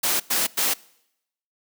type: noise bursts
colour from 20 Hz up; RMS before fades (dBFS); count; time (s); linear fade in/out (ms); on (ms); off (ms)
white; -22; 3; 0.03-0.74; 10; 170; 100
effects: noise-tail reverb RT60 0.8 s tail -23 dB re dry + high-pass 200 Hz 12 dB/octave